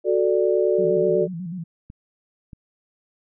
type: chord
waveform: sine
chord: D major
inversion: first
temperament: equal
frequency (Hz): 370 / 440 / 587.3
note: F#4 / A4 / D5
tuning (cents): 0 / 0 / 0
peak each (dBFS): -20 / -21 / -22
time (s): 0.04-1.28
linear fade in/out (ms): 50
type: tone with vibrato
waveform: sine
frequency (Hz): 174.9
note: F3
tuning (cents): +3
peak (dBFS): -28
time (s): 0.78-1.64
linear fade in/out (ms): 10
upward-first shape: square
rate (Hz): 8.1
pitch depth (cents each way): 94
type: clicks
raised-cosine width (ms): 5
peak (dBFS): -27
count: 2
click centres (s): 1.901 / 2.532
effects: none